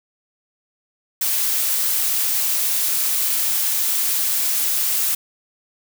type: noise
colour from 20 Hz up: blue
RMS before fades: -20 dBFS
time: 1.21-5.15 s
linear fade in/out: 5 ms
effects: none